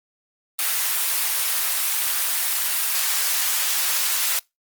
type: high-pass noise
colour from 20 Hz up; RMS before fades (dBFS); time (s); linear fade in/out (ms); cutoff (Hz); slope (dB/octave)
white; -22; 0.59-4.39; 0; 970; 12
effects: noise-tail reverb RT60 0.2 s tail -25 dB re dry + Opus 24 kbps